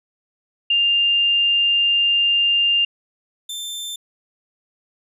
sine / sawtooth tone pair in turn, 2800 / 3560 Hz, F7 / A7, +4 / +20 cents, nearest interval major third, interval 416 cents, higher second, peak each -14 / -24 dBFS, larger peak first, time 0.7-2.85 / 3.49-3.96 s, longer first, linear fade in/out 5 ms, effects resampled to 32000 Hz

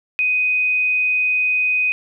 sine tone, 2500 Hz, D#7, 8 cents sharp, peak -15 dBFS, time 0.19-1.92 s, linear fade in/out 0 ms, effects none

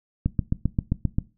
click train, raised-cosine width 5 ms, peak -9 dBFS, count 8, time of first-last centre 0.26-1.185 s, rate 7.57 Hz, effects noise-tail reverb RT60 0.3 s tail -19 dB re dry

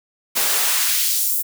white noise with high-pass filter sweep, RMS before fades -19 dBFS, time 0.35-1.43 s, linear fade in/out 20 ms, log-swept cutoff 230 to 12000 Hz, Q 0.8, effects none

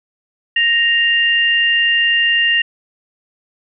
sine tone pair together, 1864 / 2796 Hz, A#6 / F7, -1 / +1 cents, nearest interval perfect fifth, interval 702 cents, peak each -14 dBFS, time 0.56-2.62 s, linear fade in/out 5 ms, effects none

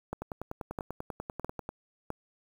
two click trains, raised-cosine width 1 ms, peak -20 / -22 dBFS, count 4 / 16, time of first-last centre 0.13-2.104 / 0.22-1.691 s, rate 1.52 / 10.2 Hz, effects 8-bit

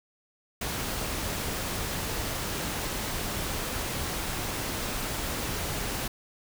pink noise, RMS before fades -32 dBFS, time 0.61-6.08 s, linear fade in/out 5 ms, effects none

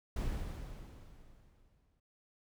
brown noise with exponential decay, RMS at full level -34 dBFS, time 0.16-2 s, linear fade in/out 5 ms, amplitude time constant 400 ms, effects none

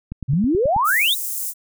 click train, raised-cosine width 5 ms, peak -16 dBFS, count 7, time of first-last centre 0.12-0.764 s, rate 9.32 Hz
sine exponential sweep, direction up, 122.1 to 3951 Hz, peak -15 dBFS, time 0.28-1.15 s, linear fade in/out 20 ms
white high-pass noise, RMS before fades -26 dBFS, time 0.84-1.54 s, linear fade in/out 50 ms, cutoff 7300 Hz, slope 24 dB/octave
effects none

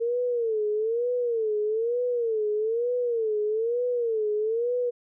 sine tone with vibrato, 455.6 Hz, A#4, 40 cents flat, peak -23 dBFS, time 0-4.91 s, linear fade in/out 20 ms, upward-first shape sine, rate 1.1 Hz, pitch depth 140 cents each way, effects none

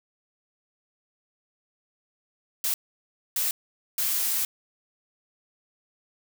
blue noise bursts at uneven times, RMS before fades -26 dBFS, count 3, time 2.64-2.74 / 3.36-3.51 / 3.98-4.45 s, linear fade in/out 2 ms, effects none

